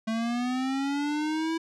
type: linear sweep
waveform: square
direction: up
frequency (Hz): 220 to 329.6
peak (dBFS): -27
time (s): 0.07-1.58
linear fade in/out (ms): 10
effects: low-pass 6000 Hz 12 dB/octave